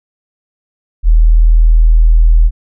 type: tone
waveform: sine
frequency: 40.24 Hz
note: E1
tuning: 41 cents flat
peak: -3 dBFS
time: 1.03-2.51 s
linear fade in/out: 50 ms
effects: none